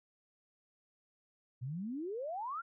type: exponential sweep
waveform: sine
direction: up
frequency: 116.9 to 1433 Hz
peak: -37 dBFS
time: 1.61-2.62 s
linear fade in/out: 20 ms
effects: none